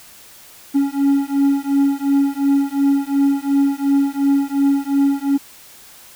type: beating tone pair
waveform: triangle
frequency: 277.2 / 280 Hz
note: C#4 / C#4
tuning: 0 / +18 cents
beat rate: 2.8 Hz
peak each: -15 dBFS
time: 0.74-5.38 s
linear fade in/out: 20 ms
effects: white hiss -43 dBFS RMS until 6.15 s